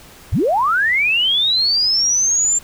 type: linear sweep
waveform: sine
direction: up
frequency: 47.69 to 7360 Hz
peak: -13 dBFS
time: 0.32-2.59 s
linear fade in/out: 10 ms
effects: pink hiss -42 dBFS RMS until 2.63 s